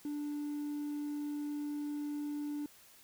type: tone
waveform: triangle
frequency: 293.7 Hz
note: D4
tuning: in tune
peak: -33 dBFS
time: 0.05-2.66 s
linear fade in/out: 2 ms
effects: tanh soft clip ceiling -30 dBFS + white hiss -60 dBFS RMS until 3.03 s